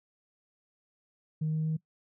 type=tone with pitch steps; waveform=sine; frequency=155.9 / 156.89 / 157.89 Hz; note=D#3 / D#3 / D#3; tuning=+4 / +15 / +26 cents; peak=-26 dBFS; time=1.41-1.77 s; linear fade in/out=10 ms; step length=120 ms; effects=noise-tail reverb RT60 0.1 s tail -21 dB re dry + tanh soft clip ceiling -24 dBFS